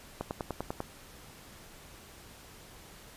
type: click train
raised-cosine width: 1 ms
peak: -19 dBFS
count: 7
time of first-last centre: 0.21-0.804 s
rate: 10.1 Hz
effects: pink hiss -52 dBFS RMS until 3.16 s + resampled to 32000 Hz